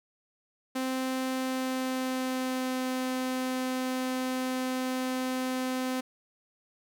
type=tone with pitch glide; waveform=sawtooth; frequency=260 to 257 Hz; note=C4 to C4; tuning=-11 to -31 cents; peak=-25 dBFS; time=0.75-6.01 s; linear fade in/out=10 ms; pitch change=-20 cents; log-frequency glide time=1.33-2.81 s; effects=none